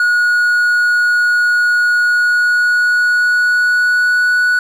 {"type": "tone with pitch glide", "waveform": "triangle", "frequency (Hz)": [1452, 1474], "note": ["F#6", "F#6"], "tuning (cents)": [-33, -7], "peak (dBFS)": -8, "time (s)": [0, 4.59], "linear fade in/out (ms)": 2, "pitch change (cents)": 26, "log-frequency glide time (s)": [2.02, 4.35], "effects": []}